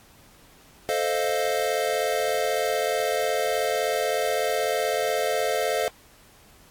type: chord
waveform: square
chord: F dominant seventh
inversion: first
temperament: equal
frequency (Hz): 440 / 523.3 / 622.3 / 698.5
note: A4 / C5 / Eb5 / F5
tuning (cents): 0 / 0 / 0 / 0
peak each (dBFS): -29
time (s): 0.89-5.88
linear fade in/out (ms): 0
effects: pink hiss -54 dBFS RMS until 6.7 s + AAC 64 kbps